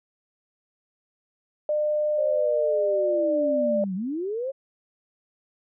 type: tone with pitch glide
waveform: sine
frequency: 602 to 592.3 Hz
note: D5 to D5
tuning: +43 to +15 cents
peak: -21 dBFS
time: 1.69-3.84 s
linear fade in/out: 2 ms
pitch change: -28 cents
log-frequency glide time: 2.77-3.4 s
type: linear two-way sweep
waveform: sine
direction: down then up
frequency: 554 to 180 to 554 Hz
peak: -26 dBFS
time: 2.17-4.52 s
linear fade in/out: 20 ms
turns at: 3.95 s
effects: none